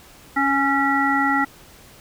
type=harmonic tone with a mistuned harmonic; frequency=277.2 Hz; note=C#4; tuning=in tune; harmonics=1 / 3 / 5 / 7; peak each=-22 / -22 / -22 / -22 dBFS; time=0.36-1.45 s; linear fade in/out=10 ms; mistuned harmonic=5; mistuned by=-24 cents; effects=pink hiss -47 dBFS RMS until 2 s